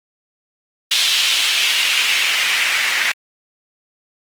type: noise with band-pass filter sweep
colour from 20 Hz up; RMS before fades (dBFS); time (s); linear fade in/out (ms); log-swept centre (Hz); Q
white; -17; 0.91-3.12; 5; 3400 to 2000; 2.3
effects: Opus 24 kbps